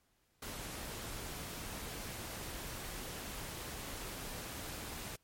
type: noise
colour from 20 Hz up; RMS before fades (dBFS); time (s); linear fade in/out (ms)
pink; -44; 0.42-5.16; 5
effects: pink hiss -75 dBFS RMS until 5.23 s + MP3 64 kbps